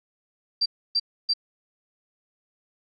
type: tone bursts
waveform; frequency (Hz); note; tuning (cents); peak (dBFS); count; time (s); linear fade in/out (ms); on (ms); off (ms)
sine; 4699; D8; 0; -19; 3; 0.61-1.337; 10; 49; 290
effects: none